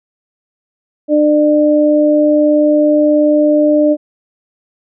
sine tone pair together, 300 / 598.6 Hz, D4 / D5, +37 / +33 cents, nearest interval octave, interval 1196 cents, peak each -10 dBFS, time 1.08-3.97 s, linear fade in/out 50 ms, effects none

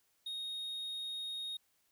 triangle tone, 3729 Hz, A#7, in tune, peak -37 dBFS, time 0.26-1.57 s, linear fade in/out 5 ms, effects white hiss -75 dBFS RMS until 1.91 s

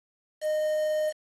triangle tone with quantisation, 615 Hz, D#5, 20 cents flat, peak -22 dBFS, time 0.41-1.13 s, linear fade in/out 50 ms, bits 7, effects AAC 32 kbps

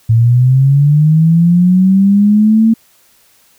sine linear sweep, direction up, 111.4 to 226.9 Hz, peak -5 dBFS, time 0.09-2.74 s, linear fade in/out 10 ms, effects white hiss -50 dBFS RMS until 3.58 s

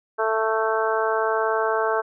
harmonic tone, 221 Hz, A3, 8 cents sharp, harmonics 2 / 3 / 4 / 5 / 6 / 7, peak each -24 / -26 / -27 / -28 / -29 / -29 dBFS, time 0.18-2.02 s, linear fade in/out 20 ms, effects none

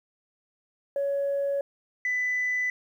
sine tone pair in turn, 560 / 1995.6 Hz, C#5 / B6, +18 / +17 cents, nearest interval octave + minor seventh, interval 2199 cents, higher second, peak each -23 dBFS, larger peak neither, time 0.96-1.61 / 2.05-2.7 s, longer neither, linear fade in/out 2 ms, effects tanh soft clip ceiling -21 dBFS + 10-bit

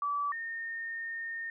sine tone pair in turn, 1153 / 1830.3 Hz, D6 / A#6, -32 / -32 cents, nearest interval minor sixth, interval 800 cents, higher second, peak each -29 / -35 dBFS, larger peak first, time 0.02-0.32 / 0.32-1.5 s, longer second, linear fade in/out 2 ms, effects none

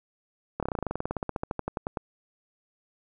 slowing click train, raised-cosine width 1 ms, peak -15 dBFS, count 25, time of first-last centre 0.6-1.972 s, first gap 27 ms, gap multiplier 1.06, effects none

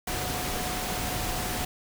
sine tone in noise, 730 Hz, F#5, 24 cents flat, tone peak -37 dBFS, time 0.07-1.65 s, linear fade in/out 5 ms, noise pink, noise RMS -31 dBFS, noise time 0.07-1.65 s, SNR -9 dB, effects none

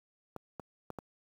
clicks, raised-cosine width 1 ms, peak -26 dBFS, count 4, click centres 0.363 / 0.597 / 0.903 / 0.987 s, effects high-pass 80 Hz 12 dB/octave + 9-bit

